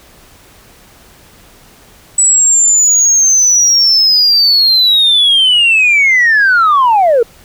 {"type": "linear sweep", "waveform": "sine", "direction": "down", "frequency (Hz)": [7910, 440], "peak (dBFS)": -4, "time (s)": [2.18, 7.23], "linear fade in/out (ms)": 5, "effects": ["tanh soft clip ceiling -3 dBFS", "pink hiss -42 dBFS RMS until 7.44 s"]}